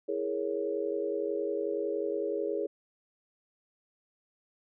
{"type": "chord", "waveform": "sine", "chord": "A# half-diminished seventh", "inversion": "second", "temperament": "equal", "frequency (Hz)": [329.6, 415.3, 466.2, 554.4], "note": ["E4", "G#4", "A#4", "C#5"], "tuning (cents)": [0, 0, 0, 0], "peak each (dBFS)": [-37, -32, -36, -36], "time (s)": [0.08, 2.67], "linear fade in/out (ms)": 10, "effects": []}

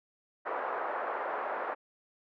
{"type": "band-pass noise", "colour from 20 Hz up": "pink", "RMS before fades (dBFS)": -35, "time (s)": [0.45, 1.75], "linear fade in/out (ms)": 20, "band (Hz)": [490, 1500], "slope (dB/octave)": 24, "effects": []}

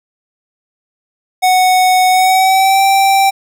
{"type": "tone with pitch glide", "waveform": "square", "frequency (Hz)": [740, 780.8], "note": ["F#5", "G5"], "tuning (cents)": [0, -7], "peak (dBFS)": -8, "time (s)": [1.42, 3.31], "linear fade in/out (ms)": 20, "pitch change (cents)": 93, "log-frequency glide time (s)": [2.1, 2.83], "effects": []}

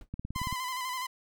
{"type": "noise with exponential decay", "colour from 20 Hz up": "brown", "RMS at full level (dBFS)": -40, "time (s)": [0.01, 0.09], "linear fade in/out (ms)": 2, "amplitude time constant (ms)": 16}
{"type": "click train", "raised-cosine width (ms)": 5, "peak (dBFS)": -24, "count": 8, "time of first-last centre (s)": [0.14, 0.527], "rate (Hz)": 18.1}
{"type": "tone with vibrato", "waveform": "sawtooth", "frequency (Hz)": 1018, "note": "C6", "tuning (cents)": -48, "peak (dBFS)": -29, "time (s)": [0.35, 1.07], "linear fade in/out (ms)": 10, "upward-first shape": "square", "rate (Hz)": 12, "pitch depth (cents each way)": 38}
{"effects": []}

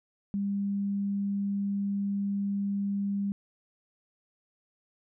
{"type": "tone", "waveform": "sine", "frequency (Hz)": 200, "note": "G3", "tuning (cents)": 35, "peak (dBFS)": -27, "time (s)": [0.34, 3.32], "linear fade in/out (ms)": 0, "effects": []}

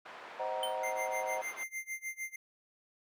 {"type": "band-pass noise", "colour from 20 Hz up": "pink", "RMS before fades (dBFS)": -49, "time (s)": [0.05, 1.64], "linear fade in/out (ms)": 10, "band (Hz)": [660, 2000], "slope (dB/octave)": 12}
{"type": "chord", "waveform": "sine", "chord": "C half-diminished seventh", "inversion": "none", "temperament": "just", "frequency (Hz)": [523.3, 627.9, 753.5, 941.9], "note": ["C5", "Eb5", "Gb5", "Bb5"], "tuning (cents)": [0, 16, 31, 18], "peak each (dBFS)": -39, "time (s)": [0.39, 1.42], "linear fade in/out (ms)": 10}
{"type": "tone with exponential decay", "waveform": "square", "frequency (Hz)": 3082, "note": "G7", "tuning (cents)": -30, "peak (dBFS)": -32, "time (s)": [0.63, 0.8], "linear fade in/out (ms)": 2, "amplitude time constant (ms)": 35}
{"type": "tone with tremolo", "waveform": "square", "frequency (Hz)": 2093, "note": "C7", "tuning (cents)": 0, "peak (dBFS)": -36, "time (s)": [0.83, 2.36], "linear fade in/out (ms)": 5, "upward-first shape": "sine", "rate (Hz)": 6.6, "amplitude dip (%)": 95}
{"effects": []}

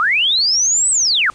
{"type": "linear two-way sweep", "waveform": "sine", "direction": "up then down", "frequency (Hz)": [1174.7, 8170, 1174.7], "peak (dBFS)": -12, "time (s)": [0, 1.3], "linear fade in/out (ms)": 0, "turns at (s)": 0.9, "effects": ["pink hiss -46 dBFS RMS until 1.34 s", "resampled to 22050 Hz"]}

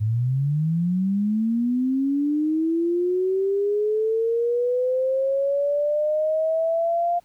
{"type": "linear sweep", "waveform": "sine", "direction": "up", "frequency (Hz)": [103.83, 700], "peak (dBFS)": -19, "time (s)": [0, 7.2], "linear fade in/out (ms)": 20, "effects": ["pink hiss -62 dBFS RMS until 7.24 s"]}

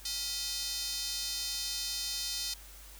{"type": "tone with high-pass filter", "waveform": "square", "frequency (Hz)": 280.3, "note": "C#4", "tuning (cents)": 19, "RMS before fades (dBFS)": -36, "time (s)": [0.05, 2.54], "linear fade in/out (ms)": 5, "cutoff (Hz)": 4500, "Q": 2.4, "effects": ["added 50 Hz sine -51 dBFS peak until 2.99 s", "white hiss -53 dBFS RMS until 2.99 s"]}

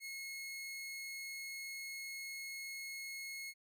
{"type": "tone", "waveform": "sawtooth", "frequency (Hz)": 2171, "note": "C#7", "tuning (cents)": -37, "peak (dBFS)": -40, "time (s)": [0, 3.54], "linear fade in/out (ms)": 50, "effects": []}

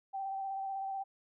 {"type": "tone with vibrato", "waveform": "sine", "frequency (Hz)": 778, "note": "G5", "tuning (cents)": -13, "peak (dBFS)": -35, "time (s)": [0.13, 1.04], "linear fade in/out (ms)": 20, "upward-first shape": "square", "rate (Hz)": 16, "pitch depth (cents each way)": 15, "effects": []}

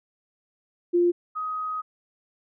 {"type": "tone pair in turn", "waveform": "sine", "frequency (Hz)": [349.2, 1257.4], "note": ["F4", "D#6"], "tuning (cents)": [0, 18], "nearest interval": "octave + minor seventh", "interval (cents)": 2218, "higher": "second", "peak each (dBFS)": [-17, -27], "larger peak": "first", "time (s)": [[0.93, 1.12], [1.35, 1.82]], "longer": "second", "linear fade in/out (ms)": 20, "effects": []}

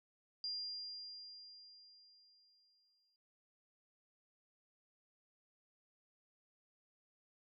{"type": "tone with exponential decay", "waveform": "sine", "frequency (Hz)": 4800, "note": "D8", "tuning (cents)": 37, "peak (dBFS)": -38, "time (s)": [0.44, 3.16], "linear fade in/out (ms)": 1, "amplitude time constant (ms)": 590, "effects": []}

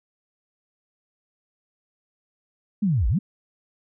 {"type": "linear two-way sweep", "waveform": "sine", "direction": "down then up", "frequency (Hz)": [220, 45, 220], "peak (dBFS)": -18, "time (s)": [2.82, 3.19], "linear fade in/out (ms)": 10, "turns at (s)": 3.08, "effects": []}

